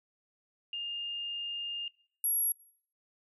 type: tone pair in turn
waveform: sine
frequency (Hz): 2819 / 11276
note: F7 / F9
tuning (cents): +16 / +16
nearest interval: 2 octaves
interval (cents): 2400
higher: second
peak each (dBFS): -34 / -27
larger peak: second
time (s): 0.73-1.88 / 2.24-2.52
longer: first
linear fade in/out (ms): 2
effects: noise-tail reverb RT60 0.6 s tail -23 dB re dry